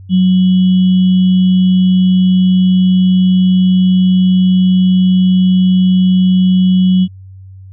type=tone with sample-and-hold; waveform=sine; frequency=185 Hz; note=F#3; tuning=in tune; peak=-6 dBFS; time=0.09-7.08 s; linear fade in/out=50 ms; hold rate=3150 Hz; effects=added 95 Hz sine -31 dBFS peak until 7.72 s + resampled to 11025 Hz